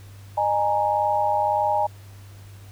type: chord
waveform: sine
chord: D# suspended fourth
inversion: none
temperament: equal with one note detuned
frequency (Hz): 610.2 / 830.6 / 932.3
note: D#5 / G#5 / A#5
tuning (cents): -34 / 0 / 0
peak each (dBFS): -25 / -21 / -25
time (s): 0.37-1.87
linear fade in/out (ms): 10
effects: added 99 Hz sine -41 dBFS peak until 2.71 s + pink hiss -52 dBFS RMS until 2.71 s